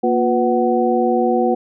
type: tone cluster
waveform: sine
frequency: 235.7 / 355.4 / 494.7 / 747 Hz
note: A#3 / F4 / B4 / F#5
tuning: +19 / +30 / +3 / +16 cents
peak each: -19 dBFS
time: 0.03-1.55 s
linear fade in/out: 10 ms
effects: none